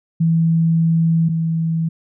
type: tone pair in turn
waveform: sine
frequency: 164.3 / 163.26 Hz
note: E3 / E3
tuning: -5 / -16 cents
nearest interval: unison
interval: 11 cents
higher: first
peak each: -12 / -16 dBFS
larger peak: first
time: 0.2-1.29 / 1.29-1.89 s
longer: first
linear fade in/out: 10 ms
effects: none